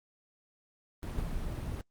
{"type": "noise", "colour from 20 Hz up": "brown", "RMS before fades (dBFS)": -36, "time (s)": [1.03, 1.81], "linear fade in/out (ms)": 0}
{"type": "noise with exponential decay", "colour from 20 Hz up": "brown", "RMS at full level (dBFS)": -29, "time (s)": [1.18, 1.36], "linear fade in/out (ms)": 5, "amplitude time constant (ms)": 38}
{"effects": ["Opus 24 kbps"]}